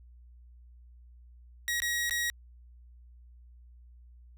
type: tone with dropouts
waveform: sawtooth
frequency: 1900 Hz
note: A#6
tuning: 33 cents sharp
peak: -25 dBFS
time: 1.68-2.3 s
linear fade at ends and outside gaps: 0 ms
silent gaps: 1.802-1.82 / 2.096-2.109 s
effects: added 60 Hz sine -51 dBFS peak until 4.37 s